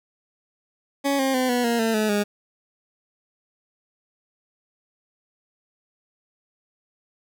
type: tone with pitch steps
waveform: 20% pulse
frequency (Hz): 279 / 267.2 / 255.8 / 245 / 234.6 / 224.7 / 215.1 / 206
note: C#4 / C4 / C4 / B3 / A#3 / A3 / A3 / G#3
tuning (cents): +11 / +36 / -39 / -14 / +11 / +37 / -39 / -14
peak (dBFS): -15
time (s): 1.04-2.24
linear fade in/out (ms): 20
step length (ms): 150
effects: none